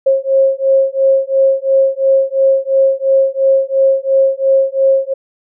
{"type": "beating tone pair", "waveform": "sine", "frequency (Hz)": [537, 539.9], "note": ["C5", "C#5"], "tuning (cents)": [45, -46], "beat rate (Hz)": 2.9, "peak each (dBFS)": -12, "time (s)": [0.06, 5.14], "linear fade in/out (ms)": 10, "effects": []}